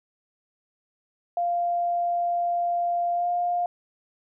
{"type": "tone with pitch glide", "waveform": "sine", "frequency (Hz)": [696, 704.5], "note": ["F5", "F5"], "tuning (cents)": [-6, 15], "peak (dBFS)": -22, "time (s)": [1.37, 3.66], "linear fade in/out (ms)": 2, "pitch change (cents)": 21, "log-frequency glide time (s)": [3.14, 3.27], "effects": []}